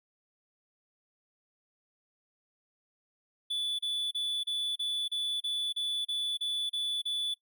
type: tone bursts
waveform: triangle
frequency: 3464 Hz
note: A7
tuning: 28 cents flat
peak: -28 dBFS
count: 12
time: 3.5-7.343 s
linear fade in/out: 10 ms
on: 290 ms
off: 33 ms
effects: noise-tail reverb RT60 0.1 s tail -20 dB re dry